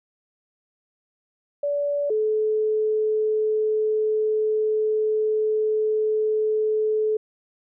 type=tone pair in turn; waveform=sine; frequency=576 / 431.5 Hz; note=D5 / A4; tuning=-34 / -34 cents; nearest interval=perfect fourth; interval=500 cents; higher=first; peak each=-21 / -19 dBFS; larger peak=second; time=1.63-2.1 / 2.1-7.17 s; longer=second; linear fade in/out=5 ms; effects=none